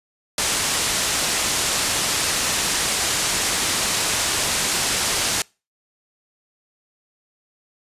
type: low-pass noise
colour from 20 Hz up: white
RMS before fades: -22 dBFS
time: 0.38-5.42 s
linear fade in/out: 2 ms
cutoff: 9300 Hz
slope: 24 dB/octave
effects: noise-tail reverb RT60 0.3 s tail -26 dB re dry + resampled to 32000 Hz